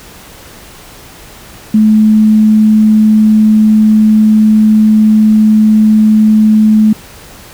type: tone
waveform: sine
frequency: 215.7 Hz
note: A3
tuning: 34 cents flat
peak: -3 dBFS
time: 1.74-6.93 s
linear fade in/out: 5 ms
effects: pink hiss -34 dBFS RMS until 7.53 s